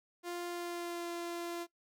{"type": "tone with pitch glide", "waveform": "sawtooth", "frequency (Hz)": [349.2, 343.4], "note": ["F4", "F4"], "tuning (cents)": [0, -29], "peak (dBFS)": -34, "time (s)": [0.23, 1.67], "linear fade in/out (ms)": 50, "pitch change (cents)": -29, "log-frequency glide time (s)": [0.47, 1.1], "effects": ["noise-tail reverb RT60 0.1 s tail -19 dB re dry"]}